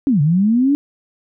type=linear two-way sweep; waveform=sine; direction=down then up; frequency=293.1 to 138.59 to 293.1 Hz; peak=-11 dBFS; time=0.07-0.75 s; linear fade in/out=0 ms; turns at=0.21 s; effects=none